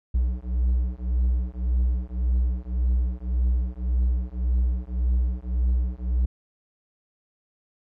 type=beating tone pair; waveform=triangle; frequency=60.6 / 62.4 Hz; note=B1 / B1; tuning=-32 / +19 cents; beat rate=1.8 Hz; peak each=-22 dBFS; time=0.14-6.26 s; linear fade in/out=10 ms; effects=none